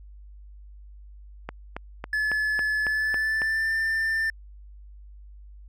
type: click train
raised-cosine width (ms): 0.5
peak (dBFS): -17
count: 8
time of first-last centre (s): 1.49-3.418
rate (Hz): 3.63
type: tone with pitch glide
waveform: triangle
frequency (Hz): 1720 to 1786.8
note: A6 to A6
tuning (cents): -40 to +26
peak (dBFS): -21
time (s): 2.13-4.3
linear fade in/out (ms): 2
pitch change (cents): +66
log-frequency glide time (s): 2.82-3.73
effects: added 50 Hz sine -43 dBFS peak until 5.68 s